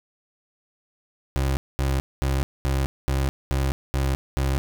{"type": "tone bursts", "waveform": "30% pulse", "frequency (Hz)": 67.3, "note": "C2", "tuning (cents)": 49, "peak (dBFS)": -18, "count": 8, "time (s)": [1.36, 4.58], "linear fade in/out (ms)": 0, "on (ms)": 210, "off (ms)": 220, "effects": []}